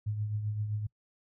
sine tone with tremolo, 105.7 Hz, G#2, 31 cents sharp, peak -28 dBFS, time 0.06-0.87 s, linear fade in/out 10 ms, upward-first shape triangle, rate 7.7 Hz, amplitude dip 55%, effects noise-tail reverb RT60 0.1 s tail -25 dB re dry

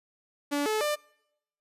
sawtooth tone with pitch steps, 288.2 / 431.8 / 596 Hz, D4 / A4 / D5, -33 / -33 / +25 cents, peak -22 dBFS, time 0.51-0.96 s, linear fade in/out 20 ms, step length 150 ms, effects noise-tail reverb RT60 0.8 s tail -25 dB re dry + resampled to 32000 Hz

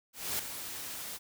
white noise with ADSR envelope, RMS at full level -32 dBFS, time 0.13-1.19 s, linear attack 260 ms, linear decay 6 ms, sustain -9 dB, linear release 33 ms, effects none

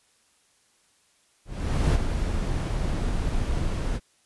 brown noise with ADSR envelope, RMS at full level -19 dBFS, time 1.45-4 s, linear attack 490 ms, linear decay 28 ms, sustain -7 dB, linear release 42 ms, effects white hiss -64 dBFS RMS until 4.25 s + resampled to 24000 Hz

